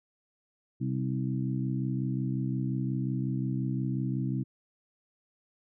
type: harmonic tone with a mistuned harmonic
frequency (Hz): 65.6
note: C2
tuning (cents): +5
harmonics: 2 / 3 / 4 / 5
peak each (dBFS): -30 / -34 / -36 / -38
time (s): 0.8-4.44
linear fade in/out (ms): 20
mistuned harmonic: 5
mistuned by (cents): -35
effects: none